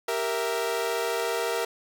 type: chord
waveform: sawtooth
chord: E diminished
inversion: first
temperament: equal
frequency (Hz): 392 / 466.2 / 659.3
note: G4 / Bb4 / E5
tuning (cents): 0 / 0 / 0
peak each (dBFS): -29 / -24 / -28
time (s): 0.08-1.65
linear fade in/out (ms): 5
effects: none